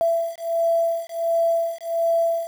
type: beating tone pair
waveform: sine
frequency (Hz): 668 / 669.4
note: E5 / E5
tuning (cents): +23 / +26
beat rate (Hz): 1.4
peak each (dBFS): -22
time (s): 0.01-2.47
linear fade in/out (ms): 0
effects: 7-bit